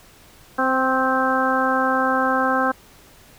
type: harmonic tone with a mistuned harmonic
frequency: 260.9 Hz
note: C4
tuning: 5 cents flat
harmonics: 1 / 2 / 3 / 4 / 5 / 6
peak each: -24 / -24 / -24 / -24 / -24 / -24 dBFS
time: 0.58-2.72 s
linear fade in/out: 10 ms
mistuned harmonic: 4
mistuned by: +21 cents
effects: pink hiss -49 dBFS RMS until 3.38 s